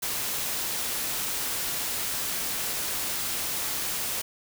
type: noise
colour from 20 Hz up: white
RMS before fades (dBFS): -30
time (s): 0.02-4.22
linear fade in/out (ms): 10
effects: none